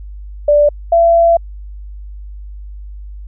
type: tone pair in turn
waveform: sine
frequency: 587.3 / 674.9 Hz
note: D5 / E5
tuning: 0 / +41 cents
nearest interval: major second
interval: 241 cents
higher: second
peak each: -6 dBFS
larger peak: neither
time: 0.48-0.69 / 0.92-1.37 s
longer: second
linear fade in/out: 5 ms
effects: added 50 Hz sine -27 dBFS peak until 3.27 s